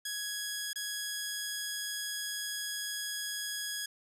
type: tone with dropouts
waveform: 10% pulse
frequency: 1667 Hz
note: G#6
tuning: 6 cents sharp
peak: -26 dBFS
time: 0.05-3.86 s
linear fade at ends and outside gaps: 5 ms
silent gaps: 0.732-0.757 s
effects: none